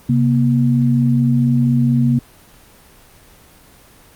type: tone pair together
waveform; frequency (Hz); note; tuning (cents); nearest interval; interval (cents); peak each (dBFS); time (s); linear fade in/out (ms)
sine; 133.52 / 237.9; C3 / A#3; +35 / +35; minor seventh; 1000; -14; 0.09-2.19; 5
effects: pink hiss -46 dBFS RMS until 4.15 s + Opus 24 kbps